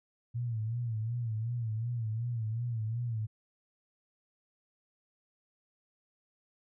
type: tone with vibrato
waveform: sine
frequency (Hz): 114.8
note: A#2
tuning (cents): -26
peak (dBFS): -31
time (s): 0.34-3.27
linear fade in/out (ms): 20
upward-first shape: sine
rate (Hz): 2.7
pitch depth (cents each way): 100
effects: none